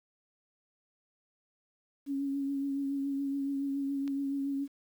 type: tone with vibrato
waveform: sine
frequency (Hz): 277.2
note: C#4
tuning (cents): 0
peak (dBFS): -30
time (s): 2.06-4.68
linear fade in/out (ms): 50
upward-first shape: triangle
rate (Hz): 7.1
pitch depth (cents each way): 29
type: click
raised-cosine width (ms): 0.2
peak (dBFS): -30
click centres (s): 4.078
effects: 10-bit